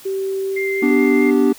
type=tone with pitch glide; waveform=sine; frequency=386.3 to 389.9 Hz; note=G4 to G4; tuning=-25 to -9 cents; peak=-19 dBFS; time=0.05-0.91 s; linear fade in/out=10 ms; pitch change=+16 cents; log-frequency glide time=0.42-0.71 s
type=tone with vibrato; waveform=sine; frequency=2093 Hz; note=C7; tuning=in tune; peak=-22 dBFS; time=0.56-1.31 s; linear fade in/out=10 ms; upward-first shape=sine; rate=4.8 Hz; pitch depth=9 cents each way
type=chord; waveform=triangle; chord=G major; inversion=first; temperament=equal with one note detuned; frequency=246.9 / 293.7 / 389.7 Hz; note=B3 / D4 / G4; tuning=0 / 0 / -10 cents; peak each=-14 dBFS; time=0.82-1.53 s; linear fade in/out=10 ms
effects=white hiss -42 dBFS RMS until 1.58 s